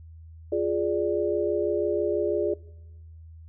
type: chord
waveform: sine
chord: D diminished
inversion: first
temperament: equal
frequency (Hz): 349.2 / 415.3 / 587.3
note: F4 / Ab4 / D5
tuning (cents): 0 / 0 / 0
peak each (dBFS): -27 / -26 / -28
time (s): 0.52-2.54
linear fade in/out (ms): 5
effects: noise-tail reverb RT60 1.0 s tail -22 dB re dry + added 81 Hz sine -43 dBFS peak until 3.48 s